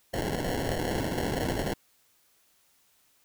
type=noise with sample-and-hold; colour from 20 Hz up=white; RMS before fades=-30 dBFS; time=0.13-1.74 s; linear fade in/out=10 ms; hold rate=1225 Hz; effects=white hiss -66 dBFS RMS until 3.24 s